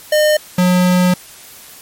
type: tone pair in turn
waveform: square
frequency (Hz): 608 / 180.76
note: D#5 / F#3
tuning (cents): -40 / -40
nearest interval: octave + major sixth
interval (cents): 2100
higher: first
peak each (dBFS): -10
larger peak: neither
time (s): 0.12-0.37 / 0.58-1.14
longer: second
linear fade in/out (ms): 5
effects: white hiss -38 dBFS RMS until 1.81 s + MP3 64 kbps